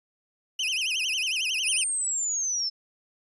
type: tone with vibrato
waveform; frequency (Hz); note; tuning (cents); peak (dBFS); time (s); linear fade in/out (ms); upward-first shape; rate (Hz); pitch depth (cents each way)
35% pulse; 2794; F7; 0; -23; 0.59-1.84; 5; sine; 11; 210
type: linear sweep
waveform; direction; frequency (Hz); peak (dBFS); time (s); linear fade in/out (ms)
sine; down; 9590 to 5220; -25; 1.65-2.7; 20
effects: resampled to 24000 Hz